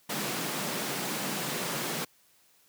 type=high-pass noise; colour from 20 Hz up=pink; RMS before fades=-33 dBFS; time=0.09-2.05 s; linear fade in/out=10 ms; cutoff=130 Hz; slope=96 dB/octave; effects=white hiss -64 dBFS RMS until 2.68 s + high-pass 80 Hz 12 dB/octave